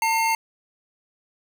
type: tone pair together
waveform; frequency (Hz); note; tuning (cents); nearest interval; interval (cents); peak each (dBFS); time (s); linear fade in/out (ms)
square; 902.9 / 2129; A5 / C7; +44 / +30; octave + minor third; 1486; -21 / -26; 0.02-0.35; 2
effects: none